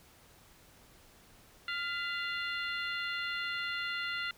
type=harmonic tone with a mistuned harmonic; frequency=698.5 Hz; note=F5; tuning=in tune; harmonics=2 / 3 / 4 / 5 / 6; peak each=-37 / -39 / -40 / -45 / -45 dBFS; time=1.68-4.31 s; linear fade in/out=2 ms; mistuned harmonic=3; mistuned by=-64 cents; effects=pink hiss -60 dBFS RMS until 4.37 s